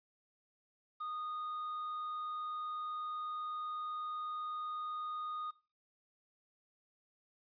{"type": "tone with quantisation", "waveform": "triangle", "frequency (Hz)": 1234, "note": "D#6", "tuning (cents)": -15, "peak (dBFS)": -37, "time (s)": [1, 5.51], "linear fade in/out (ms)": 10, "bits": 11, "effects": ["noise-tail reverb RT60 0.3 s tail -18 dB re dry", "resampled to 11025 Hz"]}